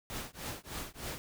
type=noise with tremolo; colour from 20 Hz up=pink; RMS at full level=-38 dBFS; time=0.1-1.18 s; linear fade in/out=0 ms; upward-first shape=triangle; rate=3.3 Hz; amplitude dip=100%; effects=none